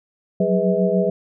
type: tone cluster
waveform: sine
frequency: 182.6 / 189.5 / 408.8 / 494.7 / 642 Hz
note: F#3 / F#3 / G#4 / B4 / E5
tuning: -23 / +42 / -27 / +3 / -46 cents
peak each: -22 dBFS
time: 0.4-1.1 s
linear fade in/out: 5 ms
effects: none